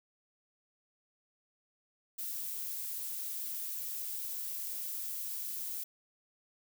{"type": "noise", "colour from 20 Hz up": "violet", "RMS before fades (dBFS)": -39, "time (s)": [2.18, 5.84], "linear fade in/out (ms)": 10, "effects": []}